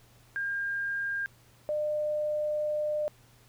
sine tone pair in turn, 1607 / 601.9 Hz, G6 / D5, +43 / +42 cents, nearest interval octave + perfect fourth, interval 1701 cents, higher first, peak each -29 / -27 dBFS, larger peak second, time 0.36-1.26 / 1.69-3.08 s, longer second, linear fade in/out 0 ms, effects added 119 Hz sine -60 dBFS peak until 3.48 s + pink hiss -61 dBFS RMS until 3.48 s

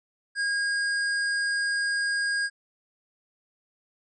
square tone, 1628 Hz, G#6, 35 cents flat, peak -25 dBFS, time 0.35-2.5 s, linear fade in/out 50 ms, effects resampled to 22050 Hz

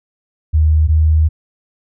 sine tone pair in turn, 77.7 / 78.33 Hz, D#2 / D#2, -2 / +12 cents, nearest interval unison, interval 14 cents, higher second, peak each -8 dBFS, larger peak neither, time 0.53-0.88 / 0.88-1.29 s, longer second, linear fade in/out 20 ms, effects none

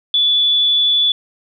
sine tone, 3452 Hz, A7, 34 cents flat, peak -11 dBFS, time 0.14-1.12 s, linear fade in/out 2 ms, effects none

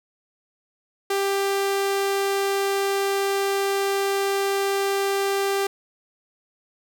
sawtooth tone, 394.7 Hz, G4, 12 cents sharp, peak -17 dBFS, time 1.1-5.67 s, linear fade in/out 5 ms, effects none

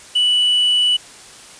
sine tone with hard clipping, 2960 Hz, F#7, in tune, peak -13 dBFS, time 0.15-0.97 s, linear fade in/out 10 ms, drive 2 dB, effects white hiss -40 dBFS RMS until 1.59 s + resampled to 22050 Hz

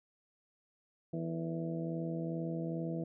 harmonic tone with a mistuned harmonic, 82.41 Hz, E2, in tune, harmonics 2 / 3 / 4 / 5 / 6 / 7 / 8, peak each -37 / -46 / -40 / -54 / -44 / -54 / -46 dBFS, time 1.13-3.04 s, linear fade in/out 5 ms, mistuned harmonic 5, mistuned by +120 cents, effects none

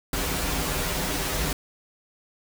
pink noise with comb filter, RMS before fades -27 dBFS, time 0.13-1.53 s, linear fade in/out 2 ms, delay 9 ms, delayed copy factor -0.95, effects none

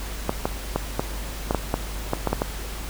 clicks, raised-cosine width 1 ms, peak -7 dBFS, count 11, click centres 0.294 / 0.455 / 0.76 / 0.995 / 1.509 / 1.547 / 1.741 / 2.134 / 2.273 / 2.33 / 2.419 s, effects added 50 Hz sine -31 dBFS peak until 2.89 s + pink hiss -36 dBFS RMS until 2.89 s

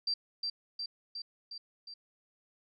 sine tone with echo, 4700 Hz, D8, 1 cent sharp, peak -29 dBFS, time 0.07-0.14 s, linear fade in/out 5 ms, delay 360 ms, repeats 5, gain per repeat -3 dB, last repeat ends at 1.94 s, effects none

